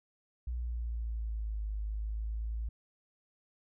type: exponential two-way sweep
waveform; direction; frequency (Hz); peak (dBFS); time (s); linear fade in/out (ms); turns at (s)
sine; down then up; 60.8 to 51.91 to 56.1; -33; 0.47-2.69; 5; 1.72
effects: none

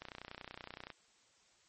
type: click train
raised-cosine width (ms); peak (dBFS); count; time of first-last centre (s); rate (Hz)
0.3; -29; 28; 0.02-0.902; 30.6
effects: white hiss -69 dBFS RMS until 1.68 s + MP3 32 kbps

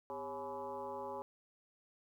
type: tone with frequency modulation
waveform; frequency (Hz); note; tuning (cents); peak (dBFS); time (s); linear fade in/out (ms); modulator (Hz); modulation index
sine; 698.5; F5; 0; -40; 0.1-1.22; 0; 149; 2.4
effects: 12-bit

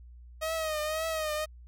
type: tone with vibrato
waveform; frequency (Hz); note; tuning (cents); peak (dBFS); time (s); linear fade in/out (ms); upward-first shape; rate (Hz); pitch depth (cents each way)
sawtooth; 627; D#5; +13; -26; 0.41-1.46; 20; triangle; 1.9; 71
effects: added 60 Hz sine -47 dBFS peak until 1.67 s

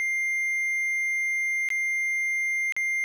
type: tone with dropouts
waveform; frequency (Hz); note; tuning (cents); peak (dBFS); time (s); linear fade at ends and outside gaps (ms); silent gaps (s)
triangle; 2100; C7; +6; -22; 0-3.04; 0; 1.688-1.703 / 2.723-2.765
effects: 8-bit

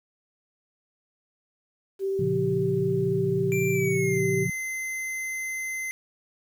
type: tone with vibrato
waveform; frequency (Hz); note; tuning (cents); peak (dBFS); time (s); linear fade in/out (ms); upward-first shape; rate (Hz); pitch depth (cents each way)
sine; 388.7; G4; -15; -24; 1.99-4.47; 50; sine; 16; 10
type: chord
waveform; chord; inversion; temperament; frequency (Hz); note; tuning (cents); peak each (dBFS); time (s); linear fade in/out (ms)
sine; Bb minor; none; equal with one note detuned; 116.54 / 140.28 / 174.61; Bb2 / Db3 / F3; 0 / +21 / 0; -31 / -29 / -29; 2.19-4.5; 5
type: tone with pitch glide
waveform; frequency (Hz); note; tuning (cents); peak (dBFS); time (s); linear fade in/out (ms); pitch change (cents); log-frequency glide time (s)
square; 2357 to 2064; D7 to C7; +6 to -24; -30; 3.52-5.91; 0; -230; 3.72-4.21
effects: 9-bit

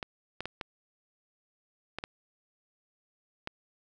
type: clicks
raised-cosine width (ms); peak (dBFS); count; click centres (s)
0.3; -19; 7; 0.028 / 0.406 / 0.456 / 0.612 / 1.986 / 2.039 / 3.474
effects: none

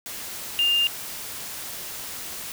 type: tone in noise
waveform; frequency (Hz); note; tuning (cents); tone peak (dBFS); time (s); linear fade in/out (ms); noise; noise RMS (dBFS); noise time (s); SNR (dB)
sine; 2806; F7; +8; -18; 0.59-0.87; 0; white; -35; 0.06-2.52; +14
effects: none

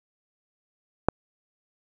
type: click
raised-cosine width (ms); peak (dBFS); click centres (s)
1; -4; 1.086
effects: none

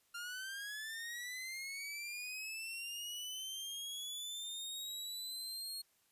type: linear sweep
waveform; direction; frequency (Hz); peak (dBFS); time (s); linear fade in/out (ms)
sawtooth; up; 1389 to 4298; -39; 0.14-5.82; 10
effects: white hiss -74 dBFS RMS until 6.11 s + resampled to 32000 Hz

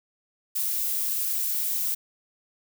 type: noise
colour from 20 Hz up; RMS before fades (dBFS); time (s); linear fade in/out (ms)
violet; -27; 0.55-1.95; 10
effects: none

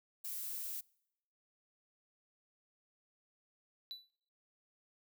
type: noise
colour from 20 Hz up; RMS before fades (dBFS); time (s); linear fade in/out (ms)
violet; -42; 0.24-0.81; 10
type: tone with exponential decay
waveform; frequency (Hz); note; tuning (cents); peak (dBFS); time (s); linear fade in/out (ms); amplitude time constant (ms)
triangle; 3968; B7; +7; -38; 3.91-4.1; 0; 41
effects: noise-tail reverb RT60 0.8 s tail -26 dB re dry

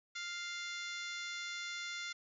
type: harmonic tone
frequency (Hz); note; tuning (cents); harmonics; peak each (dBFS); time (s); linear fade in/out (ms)
698.5; F5; 0; 2 / 3 / 4 / 5 / 6 / 7 / 8 / 9 / 10; -46 / -44 / -54 / -47 / -51 / -55 / -53 / -57 / -54; 0.15-2.13; 10
effects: none

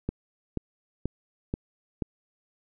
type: click train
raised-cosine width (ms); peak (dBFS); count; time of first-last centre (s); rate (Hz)
3; -15; 5; 0.09-2.022; 2.07
effects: none

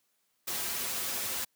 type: noise with comb filter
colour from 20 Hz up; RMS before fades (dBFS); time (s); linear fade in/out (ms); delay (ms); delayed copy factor
white; -34; 0.47-1.45; 10; 6.6; -0.6
effects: white hiss -75 dBFS RMS until 1.55 s + high-pass 100 Hz 12 dB/octave

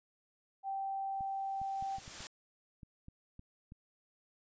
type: tone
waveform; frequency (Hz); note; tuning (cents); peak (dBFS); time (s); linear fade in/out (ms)
sine; 780; G5; -9; -35; 0.63-2; 50
type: noise with exponential growth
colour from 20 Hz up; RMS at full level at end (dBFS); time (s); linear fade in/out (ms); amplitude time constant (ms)
white; -42; 1.12-2.27; 1; 250
type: clicks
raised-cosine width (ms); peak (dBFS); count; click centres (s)
5; -38; 10; 1.208 / 1.616 / 1.825 / 1.984 / 2.079 / 2.205 / 2.832 / 3.084 / 3.394 / 3.721
effects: resampled to 16000 Hz

